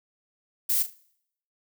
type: noise with echo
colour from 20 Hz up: violet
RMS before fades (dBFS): -24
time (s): 0.69-0.83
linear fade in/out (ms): 10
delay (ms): 38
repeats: 3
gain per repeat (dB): -11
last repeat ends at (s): 0.944
effects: noise-tail reverb RT60 0.7 s tail -22 dB re dry